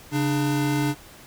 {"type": "tone pair together", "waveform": "square", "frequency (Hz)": [138.59, 297.2], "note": ["C#3", "D4"], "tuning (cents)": [0, 21], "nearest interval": "octave + minor second", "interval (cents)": 1321, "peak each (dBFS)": [-25, -24], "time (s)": [0.11, 0.95], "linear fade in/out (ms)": 50, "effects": ["pink hiss -47 dBFS RMS until 1.26 s"]}